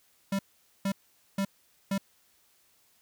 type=tone bursts; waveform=square; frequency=196.3 Hz; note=G3; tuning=3 cents sharp; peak=-27 dBFS; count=4; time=0.32-1.98 s; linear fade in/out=5 ms; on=70 ms; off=460 ms; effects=white hiss -66 dBFS RMS until 3.01 s